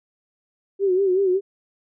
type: tone with vibrato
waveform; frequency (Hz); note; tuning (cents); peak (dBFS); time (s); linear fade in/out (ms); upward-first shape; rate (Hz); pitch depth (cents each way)
sine; 380; F#4; +46; -16; 0.79-1.41; 50; sine; 5.3; 86
effects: none